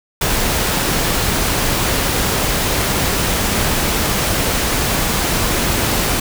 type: noise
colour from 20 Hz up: pink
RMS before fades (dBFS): -17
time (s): 0.21-6.2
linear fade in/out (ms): 5
effects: none